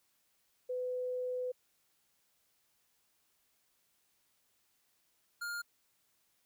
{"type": "tone pair in turn", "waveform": ["sine", "square"], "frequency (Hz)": [502, 1411.3], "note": ["B4", "F6"], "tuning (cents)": [28, 18], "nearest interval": "octave + tritone", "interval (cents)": 1790, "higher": "second", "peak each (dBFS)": [-34, -38], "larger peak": "first", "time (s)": [[0.69, 1.52], [5.41, 5.62]], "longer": "first", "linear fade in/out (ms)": 10, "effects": ["white hiss -75 dBFS RMS until 6.45 s"]}